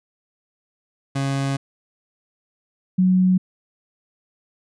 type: tone pair in turn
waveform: 30% pulse / sine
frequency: 137.3 / 184.71 Hz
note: C#3 / F#3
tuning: -16 / -3 cents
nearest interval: perfect fourth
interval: 513 cents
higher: second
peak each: -18 / -13 dBFS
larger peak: second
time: 1.15-1.57 / 2.98-3.38 s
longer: first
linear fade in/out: 10 ms
effects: resampled to 22050 Hz